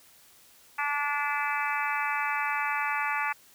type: harmonic tone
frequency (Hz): 289.9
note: D4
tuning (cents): -22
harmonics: 3 / 4 / 5 / 6 / 7 / 8 / 9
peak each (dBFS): -32 / -33 / -34 / -35 / -35 / -36 / -37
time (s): 0.78-3.33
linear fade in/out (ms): 10
effects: white hiss -57 dBFS RMS until 3.54 s